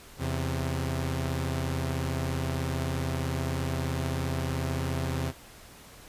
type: tone pair together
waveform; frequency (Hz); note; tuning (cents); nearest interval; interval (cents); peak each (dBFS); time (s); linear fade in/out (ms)
sawtooth; 83.09 / 132.3; E2 / C3; +14 / +20; minor sixth; 806; -27; 0.18-5.33; 50
effects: pink hiss -50 dBFS RMS until 6.08 s + resampled to 32000 Hz